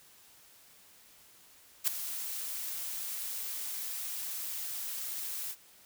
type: noise with ADSR envelope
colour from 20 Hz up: blue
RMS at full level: -25 dBFS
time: 1.84-5.56 s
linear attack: 36 ms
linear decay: 5 ms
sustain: -13 dB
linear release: 62 ms
effects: white hiss -59 dBFS RMS until 5.85 s